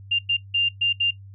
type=tone bursts at uneven times; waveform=sine; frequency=2794 Hz; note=F7; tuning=in tune; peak=-17 dBFS; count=5; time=0.11-0.19 / 0.29-0.37 / 0.54-0.69 / 0.81-0.93 / 1-1.11 s; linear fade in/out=10 ms; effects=noise-tail reverb RT60 0.1 s tail -18 dB re dry + added 98 Hz sine -40 dBFS peak until 1.34 s